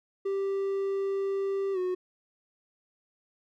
triangle tone with pitch glide, 392 to 365.7 Hz, G4 to F#4, 0 to -20 cents, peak -25 dBFS, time 0.25-1.95 s, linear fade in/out 10 ms, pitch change -120 cents, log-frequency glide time 1.73-1.78 s, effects none

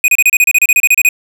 square tone bursts, 2489 Hz, D#7, in tune, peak -6 dBFS, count 15, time 0.04-1.089 s, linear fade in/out 2 ms, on 41 ms, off 31 ms, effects none

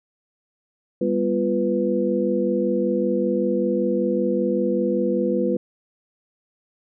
sine tone cluster, 199.1 / 244.3 / 346.9 / 495.6 Hz, G3 / B3 / F4 / B4, +27 / -19 / -12 / +6 cents, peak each -24 / -26 / -24 / -23 dBFS, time 1.01-5.57 s, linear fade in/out 5 ms, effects none

